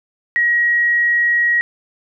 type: tone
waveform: sine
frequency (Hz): 1900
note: A#6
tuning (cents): +33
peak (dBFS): -12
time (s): 0.36-1.61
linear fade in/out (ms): 0
effects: none